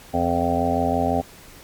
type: harmonic tone with a mistuned harmonic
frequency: 86 Hz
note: F2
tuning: 26 cents flat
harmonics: 1 / 2 / 3 / 5 / 6 / 7 / 8 / 9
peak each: -28 / -30 / -24 / -29 / -30 / -27 / -26 / -24 dBFS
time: 0.13-1.22 s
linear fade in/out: 20 ms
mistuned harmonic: 1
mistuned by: -18 cents
effects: pink hiss -45 dBFS RMS until 1.63 s + MP3 96 kbps